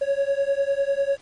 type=beating tone pair; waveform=triangle; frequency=550 / 560 Hz; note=C#5 / C#5; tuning=-14 / +18 cents; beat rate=10 Hz; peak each=-21 dBFS; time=0.01-1.17 s; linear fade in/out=10 ms; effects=pink hiss -53 dBFS RMS until 1.21 s + MP3 48 kbps